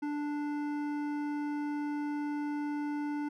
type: tone with hard clipping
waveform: sine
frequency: 293.7 Hz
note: D4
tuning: in tune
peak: -34 dBFS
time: 0.02-3.29 s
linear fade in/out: 10 ms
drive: 12 dB
effects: none